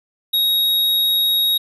square tone, 3781 Hz, A#7, 24 cents sharp, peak -15 dBFS, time 0.33-1.58 s, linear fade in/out 10 ms, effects resampled to 32000 Hz

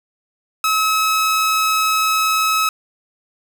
sawtooth tone, 1287 Hz, E6, 42 cents flat, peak -11 dBFS, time 0.64-2.69 s, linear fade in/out 2 ms, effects none

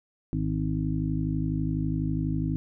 harmonic tone, 52.1 Hz, G#1, 6 cents sharp, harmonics 1 / 2 / 3 / 5 / 6, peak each -33 / -32 / -29 / -31 / -34 dBFS, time 0.33-2.56 s, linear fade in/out 0 ms, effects none

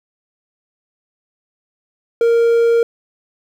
triangle tone, 465.2 Hz, A#4, 4 cents flat, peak -8 dBFS, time 2.21-2.83 s, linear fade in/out 2 ms, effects 8-bit

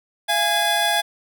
square tone cluster, 684 / 830 / 1645 / 3427 Hz, F5 / G#5 / G#6 / A7, -36 / -1 / -17 / -46 cents, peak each -24 dBFS, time 0.28-1.02 s, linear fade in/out 20 ms, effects none

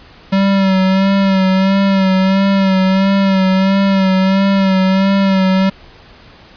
square tone with vibrato, 192.4 Hz, G3, 32 cents flat, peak -10 dBFS, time 0.32-5.7 s, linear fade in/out 10 ms, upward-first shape sine, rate 1.5 Hz, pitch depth 38 cents each way, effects pink hiss -41 dBFS RMS until 6.56 s + resampled to 11025 Hz

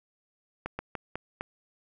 slowing click train, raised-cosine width 0.5 ms, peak -18 dBFS, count 5, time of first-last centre 0.66-1.41 s, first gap 130 ms, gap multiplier 1.25, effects none

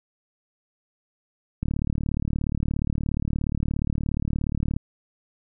click train, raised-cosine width 5 ms, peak -13 dBFS, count 117, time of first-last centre 1.63-4.765 s, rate 37 Hz, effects none

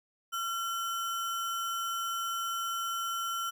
sine tone with sample-and-hold, 1365 Hz, F6, 40 cents flat, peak -31 dBFS, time 0.32-3.51 s, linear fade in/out 20 ms, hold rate 4410 Hz, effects none

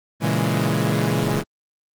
sawtooth chord, A# half-diminished seventh, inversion none, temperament equal with one note detuned, 117.08 / 138.59 / 164.81 / 207.7 Hz, A#2 / C#3 / E3 / G#3, +8 / 0 / 0 / 0 cents, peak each -20 dBFS, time 0.2-1.44 s, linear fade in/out 50 ms, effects Opus 24 kbps

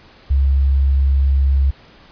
sine tone, 68.2 Hz, C#2, 28 cents flat, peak -11 dBFS, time 0.3-1.71 s, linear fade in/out 10 ms, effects pink hiss -46 dBFS RMS until 2.11 s + resampled to 11025 Hz

